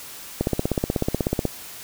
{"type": "click train", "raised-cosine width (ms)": 2, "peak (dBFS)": -7, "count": 18, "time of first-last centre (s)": [0.41, 1.453], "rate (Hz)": 16.3, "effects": ["white hiss -39 dBFS RMS until 1.83 s"]}